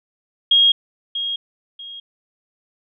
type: tone with echo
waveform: sine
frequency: 3265 Hz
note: G#7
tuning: 30 cents flat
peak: -10 dBFS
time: 0.51-0.72 s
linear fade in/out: 5 ms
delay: 640 ms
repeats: 2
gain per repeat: -11 dB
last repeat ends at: 2 s
effects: none